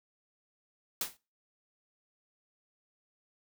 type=noise with exponential decay; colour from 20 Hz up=white; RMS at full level=-29 dBFS; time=1.01-1.17 s; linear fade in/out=2 ms; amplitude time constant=34 ms; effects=noise-tail reverb RT60 0.3 s tail -22 dB re dry